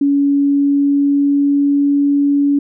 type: tone with pitch glide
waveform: sine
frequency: 282.1 to 284.2 Hz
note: C#4 to C#4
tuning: +30 to +43 cents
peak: -10 dBFS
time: 0.01-2.59 s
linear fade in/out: 5 ms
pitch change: +13 cents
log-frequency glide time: 0.38-2.05 s
effects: none